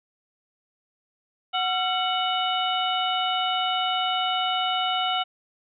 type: harmonic tone with a mistuned harmonic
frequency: 740 Hz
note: F#5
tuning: in tune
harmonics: 1 / 2 / 3 / 4 / 5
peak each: -26 / -29 / -35 / -27 / -33 dBFS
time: 1.53-5.24 s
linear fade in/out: 20 ms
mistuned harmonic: 2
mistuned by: -140 cents
effects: none